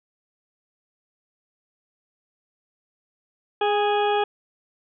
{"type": "harmonic tone with a mistuned harmonic", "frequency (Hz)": 415.3, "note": "G#4", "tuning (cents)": 0, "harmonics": [1, 2, 3, 4, 6, 7, 8], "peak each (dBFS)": [-22, -22, -32, -33, -34, -39, -34], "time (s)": [3.61, 4.24], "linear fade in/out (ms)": 5, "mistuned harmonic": 2, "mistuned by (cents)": -22, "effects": []}